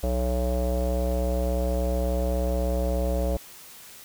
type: tone with low-pass filter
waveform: square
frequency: 61.74 Hz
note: B1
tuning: in tune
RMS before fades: -25 dBFS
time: 0.03-3.37 s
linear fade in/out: 5 ms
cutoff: 600 Hz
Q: 6.7
effects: white hiss -46 dBFS RMS until 4.04 s